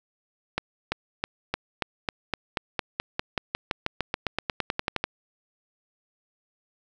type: accelerating click train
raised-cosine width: 0.3 ms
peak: -9 dBFS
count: 26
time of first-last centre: 0.58-5.04 s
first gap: 340 ms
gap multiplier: 0.94
effects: none